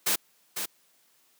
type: noise with echo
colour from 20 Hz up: white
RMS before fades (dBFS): -25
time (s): 0.06-0.16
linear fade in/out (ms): 10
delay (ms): 500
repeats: 1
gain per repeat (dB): -7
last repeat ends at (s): 0.66
effects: white hiss -65 dBFS RMS until 1.39 s + high-pass 150 Hz 12 dB/octave